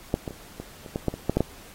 clicks, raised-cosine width 2 ms, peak -8 / -17 / -25 / -20 / -26 / -13 / -9 / -20 / -8 / -7 / -7 dBFS, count 11, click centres 0.141 / 0.278 / 0.308 / 0.6 / 0.862 / 0.959 / 1.083 / 1.14 / 1.296 / 1.37 / 1.406 s, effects pink hiss -48 dBFS RMS until 1.74 s + AAC 48 kbps

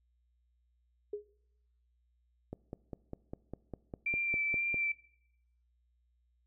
sine tone with exponential decay, 415.3 Hz, G#4, in tune, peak -32 dBFS, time 1.13-1.3 s, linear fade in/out 5 ms, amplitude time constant 35 ms
click train, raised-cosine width 2 ms, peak -27 dBFS, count 12, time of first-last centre 2.53-4.743 s, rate 4.97 Hz
sine tone with vibrato, 2349 Hz, D7, in tune, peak -30 dBFS, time 4.06-4.92 s, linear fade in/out 5 ms, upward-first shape sine, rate 2 Hz, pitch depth 19 cents each way
effects noise-tail reverb RT60 0.8 s tail -22 dB re dry + added 60 Hz sine -70 dBFS peak until 6.46 s

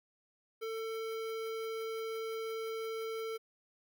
square tone with notch filter, 447.1 Hz, A4, 28 cents sharp, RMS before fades -39 dBFS, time 0.61-3.38 s, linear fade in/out 20 ms, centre 7700 Hz, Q 1.1, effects none

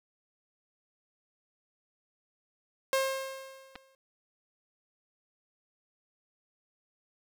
sawtooth tone with exponential decay, 534 Hz, C5, 35 cents sharp, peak -20 dBFS, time 2.93-3.95 s, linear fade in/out 1 ms, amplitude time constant 220 ms
clicks, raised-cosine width 0.3 ms, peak -27 dBFS, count 2, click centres 3.755 / 3.759 s
effects none

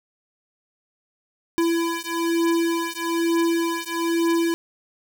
square beating tone pair, 334.3 / 335.4 Hz, E4 / E4, +24 / +30 cents, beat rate 1.1 Hz, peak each -24 dBFS, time 1.58-4.54 s, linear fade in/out 0 ms, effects none

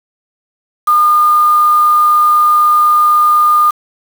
sine tone with quantisation, 1214 Hz, D#6, 43 cents flat, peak -6 dBFS, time 0.87-3.71 s, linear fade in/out 10 ms, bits 4, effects none

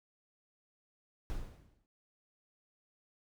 brown noise with exponential decay, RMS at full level -36 dBFS, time 1.3-1.86 s, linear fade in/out 0 ms, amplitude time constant 120 ms, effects none

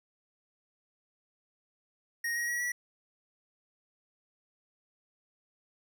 square tone with pitch steps, 1869 / 1892.9 / 1917.1 / 1941.6 Hz, A#6 / A#6 / A#6 / B6, +4 / +26 / +48 / -30 cents, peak -31 dBFS, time 2.24-2.72 s, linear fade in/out 5 ms, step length 120 ms, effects none

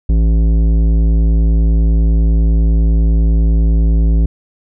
sine tone with tanh clipping, 55 Hz, A1, in tune, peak -10 dBFS, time 0.09-4.26 s, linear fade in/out 5 ms, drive 13 dB, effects none

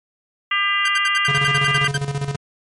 harmonic tone, 400 Hz, G4, 35 cents sharp, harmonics 3 / 4 / 5 / 6 / 7 / 8, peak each -22 / -28 / -20 / -31 / -22 / -32 dBFS, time 0.51-1.88 s, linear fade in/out 5 ms
sawtooth tone bursts, 1568 Hz, G6, in tune, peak -16 dBFS, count 12, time 0.85-1.972 s, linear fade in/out 5 ms, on 33 ms, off 66 ms
square tone with tremolo, 140.5 Hz, C#3, 24 cents sharp, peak -20 dBFS, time 1.28-2.36 s, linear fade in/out 5 ms, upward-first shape square, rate 15 Hz, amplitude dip 65%
effects MP3 48 kbps

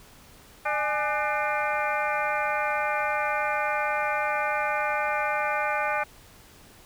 harmonic tone with a mistuned harmonic, 299.7 Hz, D4, 35 cents sharp, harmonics 2 / 3 / 4 / 5 / 6 / 7 / 8, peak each -31 / -29 / -31 / -31 / -37 / -35 / -33 dBFS, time 0.65-6.04 s, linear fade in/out 10 ms, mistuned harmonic 3, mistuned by -120 cents, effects pink hiss -52 dBFS RMS until 6.85 s

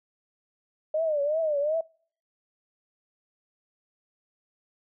sine tone with vibrato, 608 Hz, D#5, 40 cents flat, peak -23 dBFS, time 0.94-1.81 s, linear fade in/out 5 ms, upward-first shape triangle, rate 2.7 Hz, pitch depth 150 cents each way, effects noise-tail reverb RT60 0.5 s tail -26 dB re dry

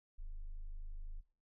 sine tone, 25.96 Hz, G#0, in tune, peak -39 dBFS, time 0.18-1.21 s, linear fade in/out 20 ms, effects noise-tail reverb RT60 0.4 s tail -19 dB re dry + tanh soft clip ceiling -41 dBFS

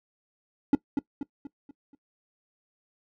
triangle tone with echo, 282.9 Hz, C#4, 35 cents sharp, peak -13 dBFS, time 0.73-0.75 s, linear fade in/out 2 ms, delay 240 ms, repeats 5, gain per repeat -7 dB, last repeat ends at 1.95 s, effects noise-tail reverb RT60 0.1 s tail -20 dB re dry

